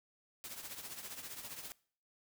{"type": "noise with tremolo", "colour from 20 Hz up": "white", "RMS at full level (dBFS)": -44, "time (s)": [0.44, 1.72], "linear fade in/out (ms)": 0, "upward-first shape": "triangle", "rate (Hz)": 15, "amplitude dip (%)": 70, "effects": ["noise-tail reverb RT60 0.5 s tail -22 dB re dry"]}